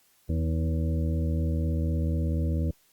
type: harmonic tone with a mistuned harmonic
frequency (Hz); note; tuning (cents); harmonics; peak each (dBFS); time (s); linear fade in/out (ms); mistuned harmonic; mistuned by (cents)
80.3; E2; -45; 1 / 2 / 3 / 4 / 6 / 7; -25 / -31 / -35 / -37 / -41 / -42; 0.29-2.71; 5; 3; +28
effects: white hiss -64 dBFS RMS until 2.92 s + Opus 48 kbps